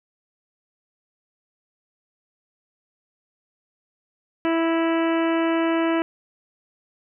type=harmonic tone with a mistuned harmonic; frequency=329.6 Hz; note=E4; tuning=in tune; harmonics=1 / 2 / 3 / 4 / 5 / 6 / 7 / 8 / 9; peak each=-20 / -26 / -30 / -32 / -34 / -36 / -37 / -38 / -39 dBFS; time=4.45-6.02 s; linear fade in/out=0 ms; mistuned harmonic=6; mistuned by=-18 cents; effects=none

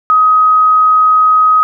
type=tone; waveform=sine; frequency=1260 Hz; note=D#6; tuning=21 cents sharp; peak=-5 dBFS; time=0.1-1.63 s; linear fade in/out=0 ms; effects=none

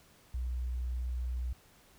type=tone; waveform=sine; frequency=61.74 Hz; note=B1; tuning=in tune; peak=-32 dBFS; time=0.34-1.53 s; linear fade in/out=5 ms; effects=pink hiss -62 dBFS RMS until 1.98 s

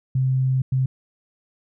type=tone bursts at uneven times; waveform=sine; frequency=130.81 Hz; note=C3; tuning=in tune; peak=-17 dBFS; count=2; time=0.15-0.62 / 0.72-0.86 s; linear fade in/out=5 ms; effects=none

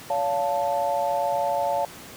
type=chord; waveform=sine; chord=Db augmented; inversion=none; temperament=equal with one note detuned; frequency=568 / 698.5 / 880 Hz; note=Db5 / F5 / A5; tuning=+42 / 0 / 0 cents; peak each=-26 dBFS; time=0.1-1.85 s; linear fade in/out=2 ms; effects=pink hiss -42 dBFS RMS until 2.16 s + high-pass 100 Hz 12 dB/octave

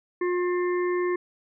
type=harmonic tone with a mistuned harmonic; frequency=356.9 Hz; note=F4; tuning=38 cents sharp; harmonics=1 / 3 / 5 / 6; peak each=-23 / -33 / -37 / -39 dBFS; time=0.21-1.16 s; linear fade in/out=5 ms; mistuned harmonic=6; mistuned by=-36 cents; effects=none

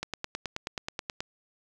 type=click train; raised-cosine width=0.2 ms; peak=-15 dBFS; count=12; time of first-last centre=0.03-1.205 s; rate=9.36 Hz; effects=none

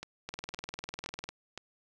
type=two click trains; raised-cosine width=0.2 ms; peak=-21 / -23 dBFS; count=21 / 4; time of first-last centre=0.29-1.29 / 0.03-1.576 s; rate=20 / 1.94 Hz; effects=none

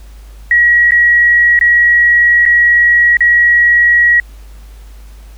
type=tone with dropouts; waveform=sine; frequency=1911 Hz; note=A#6; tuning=43 cents sharp; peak=-5 dBFS; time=0.51-4.2 s; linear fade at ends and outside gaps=2 ms; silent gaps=0.909-0.919 / 1.591-1.611 / 2.454-2.461 / 3.17-3.206 s; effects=added 51 Hz sine -31 dBFS peak until 5.37 s + pink hiss -46 dBFS RMS until 5.37 s

